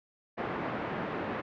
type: band-pass noise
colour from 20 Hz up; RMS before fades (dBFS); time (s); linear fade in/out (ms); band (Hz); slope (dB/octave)
pink; -35; 0.37-1.42; 20; 180 to 1800; 12
effects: low-pass 3000 Hz 12 dB/octave